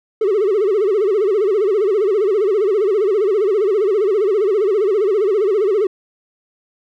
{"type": "tone with vibrato", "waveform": "triangle", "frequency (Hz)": 407.2, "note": "G#4", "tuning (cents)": -34, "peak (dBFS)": -10, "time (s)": [0.21, 5.87], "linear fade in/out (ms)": 5, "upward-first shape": "sine", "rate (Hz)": 15, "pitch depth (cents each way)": 160, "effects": ["tanh soft clip ceiling -7 dBFS"]}